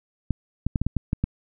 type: clicks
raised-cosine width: 5 ms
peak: -10 dBFS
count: 8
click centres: 0.307 / 0.666 / 0.758 / 0.816 / 0.866 / 0.967 / 1.131 / 1.24 s
effects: none